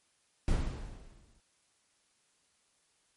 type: noise with exponential decay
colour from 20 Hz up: brown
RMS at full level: -27 dBFS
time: 0.48-1.4 s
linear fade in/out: 1 ms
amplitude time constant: 200 ms
effects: white hiss -72 dBFS RMS until 3.16 s + MP3 48 kbps